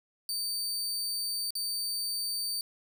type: tone with dropouts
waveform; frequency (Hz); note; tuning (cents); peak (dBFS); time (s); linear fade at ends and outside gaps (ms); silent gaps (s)
sawtooth; 4600; D8; -37; -28; 0.29-2.61; 1; 1.506-1.553
effects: none